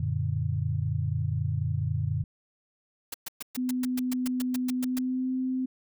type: chord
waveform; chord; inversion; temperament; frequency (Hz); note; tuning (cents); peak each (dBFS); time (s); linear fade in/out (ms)
sine; Gb augmented; none; equal; 92.5 / 116.54 / 146.83; Gb2 / Bb2 / D3; 0 / 0 / 0; -30; 0-2.24; 5
type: noise bursts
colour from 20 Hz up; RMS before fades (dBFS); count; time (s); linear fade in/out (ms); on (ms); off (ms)
white; -35; 14; 3.12-4.988; 5; 22; 120
type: tone with pitch glide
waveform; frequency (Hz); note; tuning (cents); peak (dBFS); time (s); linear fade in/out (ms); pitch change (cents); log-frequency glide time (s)
sine; 252.3 to 257.9; B3 to C4; +37 to -25; -26; 3.57-5.66; 10; +38; 4.76-5.32
effects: none